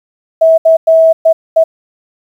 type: tone bursts at uneven times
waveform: sine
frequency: 649 Hz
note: E5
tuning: 27 cents flat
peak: -3 dBFS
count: 5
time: 0.41-0.58 / 0.65-0.77 / 0.87-1.13 / 1.25-1.33 / 1.56-1.64 s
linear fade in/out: 10 ms
effects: 7-bit